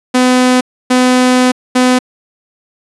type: tone bursts at uneven times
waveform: sawtooth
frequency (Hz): 252.5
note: B3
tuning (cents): +39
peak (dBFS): -3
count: 3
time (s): 0.14-0.61 / 0.9-1.52 / 1.75-1.99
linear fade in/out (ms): 10
effects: resampled to 24000 Hz